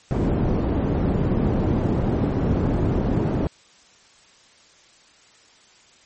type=low-pass noise; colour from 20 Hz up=white; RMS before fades=-21 dBFS; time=0.11-3.47 s; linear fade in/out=0 ms; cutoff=290 Hz; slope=12 dB/octave; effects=white hiss -53 dBFS RMS until 6.05 s + MP3 32 kbps